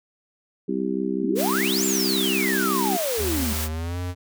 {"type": "harmonic tone", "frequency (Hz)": 65.2, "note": "C2", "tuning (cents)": -5, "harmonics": [3, 4, 5, 6], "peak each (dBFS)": [-28, -28, -28, -28], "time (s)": [0.68, 2.97], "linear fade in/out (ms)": 10}
{"type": "exponential two-way sweep", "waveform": "sine", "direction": "up then down", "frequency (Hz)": [210, 7570, 210], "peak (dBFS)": -24, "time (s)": [1.23, 3.53], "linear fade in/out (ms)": 5, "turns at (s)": 1.85}
{"type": "high-pass noise", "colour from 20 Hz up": "white", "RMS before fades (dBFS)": -29, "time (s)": [1.35, 3.69], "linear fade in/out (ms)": 50, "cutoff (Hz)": 360, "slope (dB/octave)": 12}
{"type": "tone with pitch glide", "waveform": "square", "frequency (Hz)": [77.78, 89.35], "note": ["D#2", "F2"], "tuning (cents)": [0, 40], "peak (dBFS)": -27, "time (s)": [3.17, 4.15], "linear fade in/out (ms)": 50, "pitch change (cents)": 240, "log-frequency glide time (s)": [3.68, 3.98]}
{"effects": []}